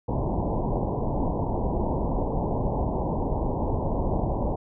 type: low-pass noise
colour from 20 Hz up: pink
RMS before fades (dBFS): -26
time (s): 0.08-4.56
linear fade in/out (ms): 10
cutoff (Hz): 990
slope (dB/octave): 96
effects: none